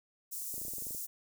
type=high-pass noise; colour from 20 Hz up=white; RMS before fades=-40 dBFS; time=0.31-1.07 s; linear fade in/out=20 ms; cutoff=6600 Hz; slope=24 dB/octave
type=clicks; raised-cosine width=2 ms; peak=-37 dBFS; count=11; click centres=0.541 / 0.58 / 0.616 / 0.651 / 0.682 / 0.736 / 0.783 / 0.822 / 0.868 / 0.908 / 0.948 s
effects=none